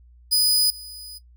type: tone with level steps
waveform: sawtooth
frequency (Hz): 4978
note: D#8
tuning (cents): 0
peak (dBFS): -13 / -33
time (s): 0.31-1.19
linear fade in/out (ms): 20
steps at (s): 0.7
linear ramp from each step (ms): 2
effects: noise-tail reverb RT60 0.1 s tail -18 dB re dry + added 60 Hz sine -48 dBFS peak until 1.36 s